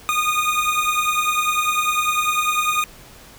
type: beating tone pair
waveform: 25% pulse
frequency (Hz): 1225 / 1235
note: D#6 / D#6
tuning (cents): -27 / -13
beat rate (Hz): 10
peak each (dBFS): -17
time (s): 0.09-2.84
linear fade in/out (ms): 0
effects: pink hiss -44 dBFS RMS until 3.38 s